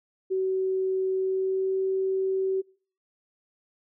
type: tone with pitch glide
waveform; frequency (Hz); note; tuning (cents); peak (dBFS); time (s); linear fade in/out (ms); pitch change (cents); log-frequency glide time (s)
sine; 378.2 to 381.7; F#4 to G4; +38 to -46; -23; 0.3-2.62; 20; +16; 1.12-1.78
effects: noise-tail reverb RT60 0.5 s tail -26 dB re dry